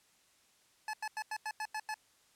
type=tone bursts; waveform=25% pulse; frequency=861 Hz; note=A5; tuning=38 cents flat; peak=-32 dBFS; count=8; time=0.88-1.942 s; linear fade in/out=2 ms; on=54 ms; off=90 ms; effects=white hiss -68 dBFS RMS until 2.35 s + low-pass 10000 Hz 12 dB/octave